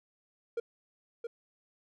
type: tone with echo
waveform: triangle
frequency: 466.2 Hz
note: A#4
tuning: in tune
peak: -28 dBFS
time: 0.57-0.6 s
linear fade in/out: 5 ms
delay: 670 ms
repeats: 1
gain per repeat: -5 dB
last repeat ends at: 1.27 s
effects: none